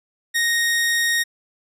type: tone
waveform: sawtooth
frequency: 1864.7 Hz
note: A#6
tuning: in tune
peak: -14 dBFS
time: 0.34-1.24 s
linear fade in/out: 20 ms
effects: resampled to 32000 Hz